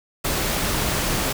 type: noise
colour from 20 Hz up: pink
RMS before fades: -23 dBFS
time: 0.24-1.33 s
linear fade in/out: 10 ms
effects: none